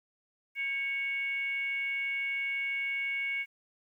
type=tone with frequency modulation; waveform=sine; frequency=2217 Hz; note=C#7; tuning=in tune; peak=-30 dBFS; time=0.55-3.46 s; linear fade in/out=50 ms; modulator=593 Hz; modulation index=0.41; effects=11-bit